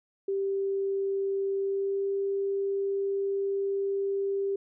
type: tone with pitch glide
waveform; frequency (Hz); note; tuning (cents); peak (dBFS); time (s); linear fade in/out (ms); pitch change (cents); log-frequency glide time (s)
sine; 392 to 394.7; G4 to G4; 0 to +12; -26; 0.28-4.56; 5; +12; 1.59-2.07
effects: none